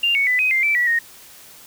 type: tone with pitch steps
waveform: sine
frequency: 2793 / 2221 / 1997 / 2516 / 2098 / 2327 / 1941 / 1860 Hz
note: F7 / C#7 / B6 / D#7 / C7 / D7 / B6 / A#6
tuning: -1 / +3 / +19 / +19 / +4 / -17 / -31 / -4 cents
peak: -15 dBFS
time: 0.03-0.99 s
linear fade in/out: 5 ms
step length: 120 ms
effects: white hiss -44 dBFS RMS until 1.66 s